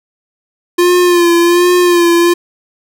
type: tone with vibrato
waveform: square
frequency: 349.2 Hz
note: F4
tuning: in tune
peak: -7 dBFS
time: 0.78-2.34 s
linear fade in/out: 10 ms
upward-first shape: sine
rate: 1.3 Hz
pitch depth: 41 cents each way
effects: none